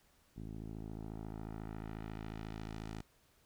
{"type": "tone with low-pass filter sweep", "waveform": "10% pulse", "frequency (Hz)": 54.1, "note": "A1", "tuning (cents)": -29, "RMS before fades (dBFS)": -45, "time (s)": [0.36, 3.02], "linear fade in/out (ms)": 10, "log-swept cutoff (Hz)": [290, 8800], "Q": 0.79, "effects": ["pink hiss -70 dBFS RMS until 3.45 s"]}